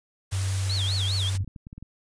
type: noise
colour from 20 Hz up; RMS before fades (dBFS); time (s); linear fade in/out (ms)
white; -35; 0.31-1.38; 20
type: tone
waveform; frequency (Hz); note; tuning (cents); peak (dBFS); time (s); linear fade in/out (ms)
sine; 95.9; G2; -37; -24; 0.32-1.44; 10
type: tone with vibrato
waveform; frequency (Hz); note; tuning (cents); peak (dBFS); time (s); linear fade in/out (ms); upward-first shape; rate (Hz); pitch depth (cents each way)
sine; 3765; A#7; +16; -28; 0.69-1.3; 10; sine; 4.9; 280
type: clicks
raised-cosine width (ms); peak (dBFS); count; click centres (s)
5; -28; 9; 1.352 / 1.407 / 1.444 / 1.477 / 1.562 / 1.669 / 1.729 / 1.78 / 1.826
effects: resampled to 22050 Hz